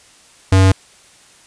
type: tone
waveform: square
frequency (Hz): 95.1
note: F#2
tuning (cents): +48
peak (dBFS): -8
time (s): 0.52-0.72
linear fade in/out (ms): 5
effects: white hiss -47 dBFS RMS until 1.46 s + resampled to 22050 Hz